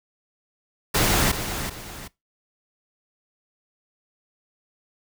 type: noise with echo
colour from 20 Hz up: pink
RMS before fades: -20 dBFS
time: 0.94-1.32 s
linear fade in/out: 10 ms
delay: 380 ms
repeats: 2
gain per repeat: -9 dB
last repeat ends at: 2.08 s
effects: noise-tail reverb RT60 0.2 s tail -21 dB re dry